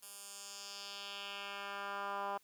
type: tone with band-pass filter sweep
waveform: 10% pulse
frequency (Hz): 200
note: G3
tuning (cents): +35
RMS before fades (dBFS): -44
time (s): 0.02-2.38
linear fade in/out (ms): 10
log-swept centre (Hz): 11000 to 910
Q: 1.7
effects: white hiss -70 dBFS RMS until 2.43 s